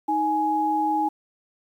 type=tone pair together; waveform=sine; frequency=313 / 835.6 Hz; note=D#4 / G#5; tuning=+10 / +10 cents; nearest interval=octave + perfect fourth; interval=1700 cents; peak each=-26 / -21 dBFS; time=0.08-1.09 s; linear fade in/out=10 ms; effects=9-bit